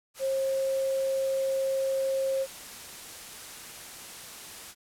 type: tone in noise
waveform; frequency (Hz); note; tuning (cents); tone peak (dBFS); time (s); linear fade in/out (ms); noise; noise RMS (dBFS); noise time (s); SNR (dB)
sine; 536; C5; +42; -25; 0.19-2.47; 50; white; -43; 0.14-4.75; +15
effects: low-pass 12000 Hz 12 dB/octave